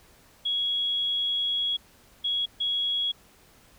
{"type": "tone bursts at uneven times", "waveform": "sine", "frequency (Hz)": 3330, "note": "G#7", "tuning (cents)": 4, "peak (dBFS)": -24, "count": 3, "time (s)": [[0.45, 1.77], [2.24, 2.46], [2.6, 3.12]], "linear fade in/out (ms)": 10, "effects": ["pink hiss -57 dBFS RMS until 3.78 s"]}